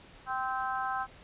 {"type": "harmonic tone", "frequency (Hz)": 260, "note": "C4", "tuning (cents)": -11, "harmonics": [3, 4, 5, 6], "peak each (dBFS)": [-34, -36, -36, -38], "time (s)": [0.26, 1.07], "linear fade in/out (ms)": 50, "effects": ["pink hiss -54 dBFS RMS until 1.23 s", "resampled to 8000 Hz"]}